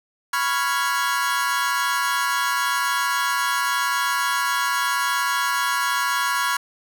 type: chord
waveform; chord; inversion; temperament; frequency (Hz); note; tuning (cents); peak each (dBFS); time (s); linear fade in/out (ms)
40% pulse; C# dominant seventh; third; equal; 987.8 / 1108.7 / 1396.9 / 1661.2; B5 / C#6 / E#6 / G#6; 0 / 0 / 0 / 0; -25; 0.33-6.57; 5
effects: none